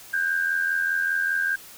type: tone pair together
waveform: sine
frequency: 1515 / 1600 Hz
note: F#6 / G6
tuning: +40 / +35 cents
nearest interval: minor second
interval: 95 cents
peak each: -29 / -22 dBFS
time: 0.13-1.56 s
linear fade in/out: 10 ms
effects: white hiss -45 dBFS RMS until 1.77 s